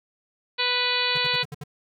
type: harmonic tone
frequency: 493.9 Hz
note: B4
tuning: in tune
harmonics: 1 / 2 / 3 / 4 / 5 / 6 / 7 / 8 / 9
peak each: -33 / -31 / -32 / -31 / -28 / -31 / -31 / -27 / -31 dBFS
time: 0.58-1.44 s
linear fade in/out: 20 ms
type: tone bursts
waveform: square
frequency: 146.83 Hz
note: D3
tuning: in tune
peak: -33 dBFS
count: 6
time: 1.15-1.638 s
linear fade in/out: 5 ms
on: 28 ms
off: 64 ms
effects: none